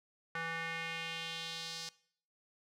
square tone with band-pass filter sweep, 164.81 Hz, E3, in tune, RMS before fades -41 dBFS, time 0.35-1.89 s, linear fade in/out 2 ms, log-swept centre 1600 to 5000 Hz, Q 2.3, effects noise-tail reverb RT60 0.6 s tail -21 dB re dry

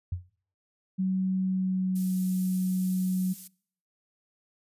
sine tone with exponential decay, 89 Hz, F2, 33 cents sharp, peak -25 dBFS, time 0.12-0.3 s, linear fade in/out 5 ms, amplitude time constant 37 ms
sine tone with pitch glide, 188 to 185.3 Hz, F#3 to F#3, +28 to +3 cents, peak -24 dBFS, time 0.98-3.34 s, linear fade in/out 20 ms, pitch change -25 cents, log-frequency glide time 1.36-2.24 s
pink high-pass noise, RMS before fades -44 dBFS, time 1.95-3.48 s, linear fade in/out 10 ms, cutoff 10000 Hz, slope 12 dB/octave
effects noise-tail reverb RT60 0.6 s tail -25 dB re dry + resampled to 32000 Hz

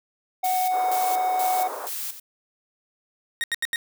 triangle tone, 740 Hz, F#5, in tune, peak -19 dBFS, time 0.43-1.68 s, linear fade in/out 10 ms
blue noise with tremolo, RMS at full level -31 dBFS, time 0.44-2.2 s, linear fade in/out 5 ms, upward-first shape square, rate 2.1 Hz, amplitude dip 70%
white band-pass noise, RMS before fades -34 dBFS, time 0.7-1.9 s, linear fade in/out 50 ms, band 430 to 1100 Hz, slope 24 dB/octave
30% pulse tone bursts, 1864.7 Hz, A#6, in tune, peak -20 dBFS, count 4, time 3.41-3.759 s, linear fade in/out 0 ms, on 28 ms, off 79 ms
effects none

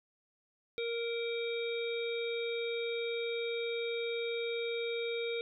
harmonic tone, 466.2 Hz, A#4, in tune, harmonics 1 / 3 / 5 / 7 / 8, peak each -34 / -50 / -41 / -52 / -43 dBFS, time 0.78-5.41 s, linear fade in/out 0 ms, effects none

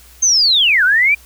sine linear two-way sweep, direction down then up, 6430 to 1413 to 2416 Hz, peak -9 dBFS, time 0.22-1.15 s, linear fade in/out 10 ms, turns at 0.84 s, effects added 60 Hz sine -44 dBFS peak until 1.25 s + white hiss -45 dBFS RMS until 1.25 s

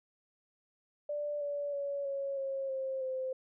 sine tone with pitch steps, 587.3 / 575.5 / 564 / 552.7 / 541.7 / 530.8 / 520.2 Hz, D5 / D5 / C#5 / C#5 / C#5 / C5 / C5, 0 / -35 / +30 / -5 / -40 / +25 / -10 cents, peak -33 dBFS, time 1.09-3.33 s, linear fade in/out 5 ms, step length 320 ms, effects none

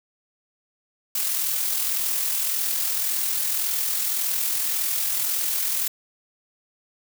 blue noise with amplitude modulation, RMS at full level -23 dBFS, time 1.15-5.88 s, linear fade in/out 5 ms, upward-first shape sine, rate 41.8 Hz, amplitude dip 35%, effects none

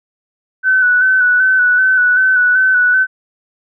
sine tone with vibrato, 1500 Hz, F#6, 23 cents sharp, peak -8 dBFS, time 0.63-3.07 s, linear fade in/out 50 ms, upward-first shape square, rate 2.6 Hz, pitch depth 27 cents each way, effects none

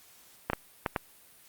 clicks, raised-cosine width 0.5 ms, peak -12 dBFS, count 4, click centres 0.5 / 0.533 / 0.862 / 0.962 s, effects white hiss -57 dBFS RMS until 1.48 s + Opus 48 kbps

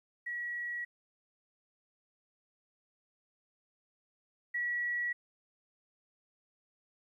sine tone pair in turn, 1922 / 1930.1 Hz, B6 / B6, -48 / -40 cents, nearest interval unison, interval 8 cents, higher second, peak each -35 / -31 dBFS, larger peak second, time 0.26-0.85 / 4.54-5.13 s, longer neither, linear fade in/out 10 ms, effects 12-bit

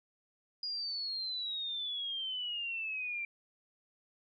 sine exponential sweep, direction down, 4900 to 2349 Hz, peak -35 dBFS, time 0.63-3.25 s, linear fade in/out 2 ms, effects none

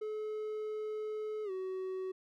triangle tone with pitch glide, 429.1 to 375.7 Hz, A4 to F#4, -43 to +26 cents, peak -34 dBFS, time 0.01-2.12 s, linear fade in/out 10 ms, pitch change -231 cents, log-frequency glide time 1.44-1.51 s, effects none

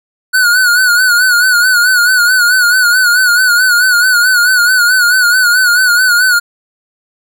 square tone with vibrato, 1468 Hz, F#6, 14 cents flat, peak -7 dBFS, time 0.33-6.4 s, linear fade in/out 20 ms, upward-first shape sine, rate 4.6 Hz, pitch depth 69 cents each way, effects none

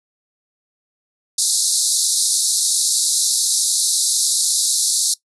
white band-pass noise, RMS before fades -18 dBFS, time 1.38-5.14 s, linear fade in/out 5 ms, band 3800 to 11000 Hz, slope 96 dB/octave, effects noise-tail reverb RT60 0.1 s tail -19 dB re dry

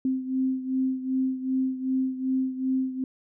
sine beating tone pair, 260.6 / 263.2 Hz, C4 / C4, -7 / +10 cents, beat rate 2.6 Hz, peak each -25 / -30 dBFS, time 0.05-3.04 s, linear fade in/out 2 ms, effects none

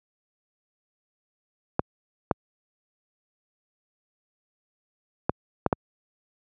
clicks, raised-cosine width 1 ms, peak -6 dBFS, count 5, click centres 1.794 / 2.312 / 5.295 / 5.663 / 5.728 s, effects high-pass 80 Hz 12 dB/octave

